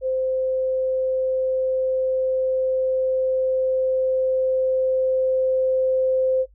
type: tone with level ramp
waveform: sine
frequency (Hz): 520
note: C5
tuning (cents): -11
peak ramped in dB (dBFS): -20 to -17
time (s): 0.01-6.46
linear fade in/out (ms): 50
effects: noise-tail reverb RT60 0.1 s tail -17 dB re dry + added 50 Hz sine -50 dBFS peak until 6.54 s